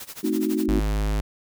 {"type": "noise with tremolo", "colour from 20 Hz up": "white", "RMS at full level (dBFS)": -36, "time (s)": [0, 0.66], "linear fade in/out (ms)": 2, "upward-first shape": "sine", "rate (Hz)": 12, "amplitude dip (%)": 90}
{"type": "chord", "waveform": "sine", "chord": "A diminished seventh", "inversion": "none", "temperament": "equal", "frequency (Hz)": [220, 261.6, 311.1, 370], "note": ["A3", "C4", "Eb4", "Gb4"], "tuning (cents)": [0, 0, 0, 0], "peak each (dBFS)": [-27, -28, -24, -28], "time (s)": [0.23, 0.8], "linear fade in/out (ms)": 10}
{"type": "tone", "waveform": "square", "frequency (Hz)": 51.91, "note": "G#1", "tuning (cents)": 0, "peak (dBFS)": -22, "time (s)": [0.68, 1.21], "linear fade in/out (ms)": 10}
{"effects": []}